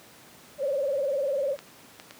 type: tone with vibrato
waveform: sine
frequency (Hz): 554.4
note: C#5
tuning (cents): 0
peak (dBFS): -24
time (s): 0.58-1.57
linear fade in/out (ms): 50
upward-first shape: sine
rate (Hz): 20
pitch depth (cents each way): 120
type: clicks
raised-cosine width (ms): 0.2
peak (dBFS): -24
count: 3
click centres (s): 1.59 / 1.999 / 2.109
effects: pink hiss -51 dBFS RMS until 2.19 s + high-pass 150 Hz 12 dB/octave